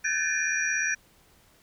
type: tone cluster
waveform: sine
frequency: 1536 / 1701 / 1778 / 2413 / 5770 Hz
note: G6 / G#6 / A6 / D7 / F#8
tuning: -36 / +41 / +18 / +46 / -44 cents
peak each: -31 dBFS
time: 0.04-0.95 s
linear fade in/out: 10 ms
effects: pink hiss -60 dBFS RMS until 1.62 s